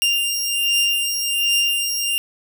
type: beating tone pair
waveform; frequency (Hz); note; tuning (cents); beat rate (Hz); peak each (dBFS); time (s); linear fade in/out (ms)
sawtooth; 2794 / 2795.3; F7 / F7; 0 / +1; 1.3; -19 / -16; 0.02-2.18; 0
effects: none